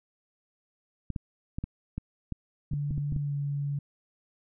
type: clicks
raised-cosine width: 5 ms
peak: -20 dBFS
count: 11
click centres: 1.103 / 1.162 / 1.585 / 1.64 / 1.98 / 2.323 / 2.735 / 2.909 / 2.979 / 3.124 / 3.163 s
type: tone with pitch glide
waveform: sine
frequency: 144.6 to 142.53 Hz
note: D3 to C#3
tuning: -27 to +49 cents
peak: -28 dBFS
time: 2.71-3.79 s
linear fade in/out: 5 ms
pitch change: -24 cents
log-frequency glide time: 3.21-3.34 s
effects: none